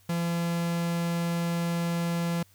45% pulse tone, 170.1 Hz, F3, 45 cents flat, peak -26 dBFS, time 0.09-2.43 s, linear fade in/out 5 ms, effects added 96 Hz sine -61 dBFS peak until 2.54 s + white hiss -62 dBFS RMS until 2.54 s

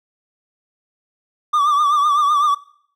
triangle tone with vibrato, 1174.7 Hz, D6, in tune, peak -11 dBFS, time 1.53-2.55 s, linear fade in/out 10 ms, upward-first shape triangle, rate 7.9 Hz, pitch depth 84 cents each way, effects noise-tail reverb RT60 0.6 s tail -20 dB re dry

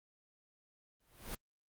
pink noise with exponential growth, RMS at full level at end -39 dBFS, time 1-1.35 s, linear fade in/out 5 ms, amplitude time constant 75 ms, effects Opus 32 kbps

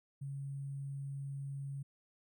sine tone with sample-and-hold, 138.59 Hz, C#3, in tune, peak -39 dBFS, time 0.21-1.83 s, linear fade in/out 10 ms, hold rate 8820 Hz, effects none

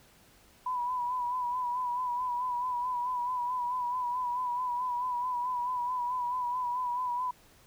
sine tone with vibrato, 987.8 Hz, B5, in tune, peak -29 dBFS, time 0.66-7.31 s, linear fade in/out 5 ms, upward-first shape sine, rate 4.6 Hz, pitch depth 45 cents each way, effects pink hiss -60 dBFS RMS until 7.66 s

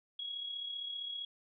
sine tone with amplitude modulation, 3322 Hz, G#7, in tune, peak -36 dBFS, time 0.19-1.25 s, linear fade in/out 5 ms, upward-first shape sine, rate 35.3 Hz, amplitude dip 50%, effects none

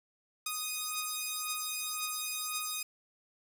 5% pulse beating tone pair, 1242 / 1243.9 Hz, D#6 / D#6, -3 / -1 cents, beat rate 1.9 Hz, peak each -27 / -24 dBFS, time 0.46-2.83 s, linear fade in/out 5 ms, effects none

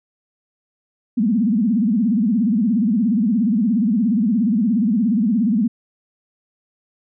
sine tone with vibrato, 220 Hz, A3, in tune, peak -14 dBFS, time 1.17-5.68 s, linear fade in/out 10 ms, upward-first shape sine, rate 17 Hz, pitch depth 220 cents each way, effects none

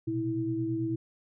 sine tone cluster, 119 / 128.2 / 326.2 Hz, A#2 / C3 / E4, +36 / -35 / -18 cents, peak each -35 / -38 / -29 dBFS, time 0.07-0.96 s, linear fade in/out 10 ms, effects none

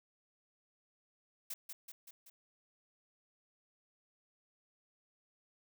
blue noise with echo, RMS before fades -42 dBFS, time 1.5-1.54 s, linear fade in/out 5 ms, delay 190 ms, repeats 4, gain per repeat -4 dB, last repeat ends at 2.3 s, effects none

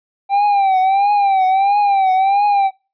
triangle tone with vibrato, 786 Hz, G5, 4 cents sharp, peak -9 dBFS, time 0.29-2.71 s, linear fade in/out 50 ms, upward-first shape triangle, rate 1.5 Hz, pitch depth 98 cents each way, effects noise-tail reverb RT60 0.3 s tail -24 dB re dry + resampled to 11025 Hz

